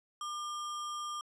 sine tone with sample-and-hold, 1197 Hz, D6, 33 cents sharp, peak -36 dBFS, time 0.21-1.21 s, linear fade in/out 2 ms, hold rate 4410 Hz, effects resampled to 22050 Hz

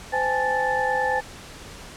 sine tone cluster, 513 / 813 / 862 / 1758 Hz, C5 / G#5 / A5 / A6, -34 / -37 / -36 / -2 cents, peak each -26 dBFS, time 0.12-1.21 s, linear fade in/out 20 ms, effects pink hiss -41 dBFS RMS until 1.96 s + low-pass 9000 Hz 12 dB/octave

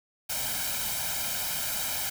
white noise with comb filter, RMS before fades -31 dBFS, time 0.29-2.1 s, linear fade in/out 10 ms, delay 1.3 ms, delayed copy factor +0.75, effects none

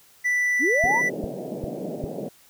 triangle tone, 1975.5 Hz, B6, in tune, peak -18 dBFS, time 0.24-1.1 s, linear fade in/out 20 ms
sine linear sweep, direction up, 226.8 to 1018 Hz, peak -21 dBFS, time 0.59-1.02 s, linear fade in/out 50 ms
white band-pass noise, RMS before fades -32 dBFS, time 0.84-2.29 s, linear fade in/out 10 ms, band 140 to 640 Hz, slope 48 dB/octave
click train, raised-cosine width 5 ms, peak -18 dBFS, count 4, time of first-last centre 0.84-2.04 s, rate 2.5 Hz
effects white hiss -55 dBFS RMS until 2.49 s

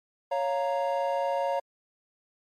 triangle chord, Bb minor, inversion first, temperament equal, 554.4 / 698.5 / 932.3 Hz, Db5 / F5 / Bb5, 0 / 0 / 0 cents, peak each -26 / -29 / -29 dBFS, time 0.31-1.6 s, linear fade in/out 10 ms, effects MP3 64 kbps

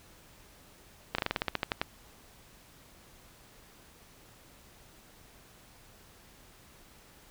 slowing click train, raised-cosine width 0.3 ms, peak -12 dBFS, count 12, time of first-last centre 1.15-1.815 s, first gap 34 ms, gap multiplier 1.11, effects pink hiss -57 dBFS RMS until 7.3 s

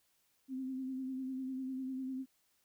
sine tone with vibrato, 261.6 Hz, C4, in tune, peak -37 dBFS, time 0.48-2.26 s, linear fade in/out 50 ms, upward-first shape sine, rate 10 Hz, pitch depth 34 cents each way, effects white hiss -75 dBFS RMS until 2.64 s

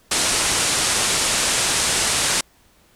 white low-pass noise, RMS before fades -20 dBFS, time 0.11-2.41 s, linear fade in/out 5 ms, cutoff 9900 Hz, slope 48 dB/octave, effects pink hiss -56 dBFS RMS until 2.95 s

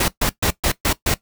pink noise bursts, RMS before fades -18 dBFS, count 6, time 0-1.142 s, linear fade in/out 5 ms, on 82 ms, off 130 ms, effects noise-tail reverb RT60 0.1 s tail -17 dB re dry

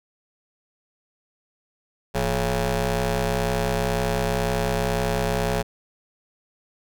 15% pulse ring-modulated tone, 130 Hz, C3, 11 cents flat, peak -12 dBFS, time 2.14-5.63 s, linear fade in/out 20 ms, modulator 294 Hz, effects none

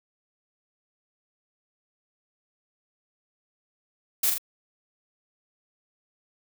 blue noise with echo, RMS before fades -23 dBFS, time 4.23-4.3 s, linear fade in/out 5 ms, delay 41 ms, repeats 2, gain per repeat -4 dB, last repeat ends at 4.382 s, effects none

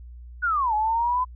sine linear two-way sweep, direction down then up, 1498 to 841 to 1020 Hz, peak -20 dBFS, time 0.42-1.25 s, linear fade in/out 20 ms, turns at 0.74 s, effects added 60 Hz sine -39 dBFS peak until 1.35 s

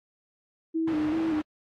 sine tone with vibrato, 314.7 Hz, D#4, 20 cents sharp, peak -24 dBFS, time 0.74-1.42 s, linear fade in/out 20 ms, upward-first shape square, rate 2.6 Hz, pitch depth 51 cents each way
pink band-pass noise, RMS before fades -38 dBFS, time 0.87-1.42 s, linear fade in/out 10 ms, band 120 to 1900 Hz, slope 12 dB/octave
effects AAC 64 kbps

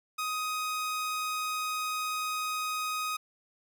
sawtooth tone, 1253 Hz, D#6, 12 cents sharp, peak -27 dBFS, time 0.18-3.17 s, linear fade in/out 10 ms, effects none

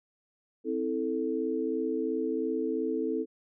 sine chord, A minor, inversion first, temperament equal with one note detuned, 261.6 / 324.5 / 440 Hz, C4 / E4 / A4, 0 / -27 / 0 cents, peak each -33 / -32 / -31 dBFS, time 0.64-3.26 s, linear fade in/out 50 ms, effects none

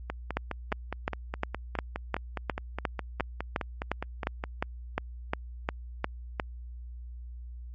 two click trains, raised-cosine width 0.5 ms, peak -17 / -12 dBFS, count 22 / 18, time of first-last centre 0.1-4.439 / 0.37-6.398 s, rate 4.84 / 2.82 Hz, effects added 60 Hz sine -39 dBFS peak until 7.74 s + MP3 32 kbps

